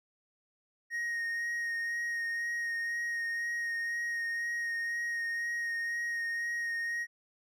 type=tone with vibrato; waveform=triangle; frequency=1868 Hz; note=A#6; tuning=3 cents sharp; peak=-30 dBFS; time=0.9-7.07 s; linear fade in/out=50 ms; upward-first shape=sine; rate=2 Hz; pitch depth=15 cents each way; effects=none